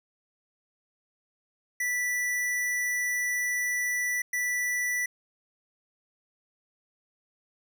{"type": "tone bursts at uneven times", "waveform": "square", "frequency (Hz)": 1969, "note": "B6", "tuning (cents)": -6, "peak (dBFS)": -27, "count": 2, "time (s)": [[1.8, 4.22], [4.33, 5.06]], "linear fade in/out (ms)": 5, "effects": []}